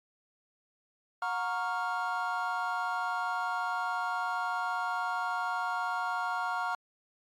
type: chord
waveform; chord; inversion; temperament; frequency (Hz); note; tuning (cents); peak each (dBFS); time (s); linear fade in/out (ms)
triangle; Gb major seventh; none; equal with one note detuned; 726 / 932.3 / 1108.7 / 1396.9; Gb5 / Bb5 / Db6 / F6; -33 / 0 / 0 / 0; -34 / -34 / -35 / -33; 1.22-6.75; 2
effects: AAC 64 kbps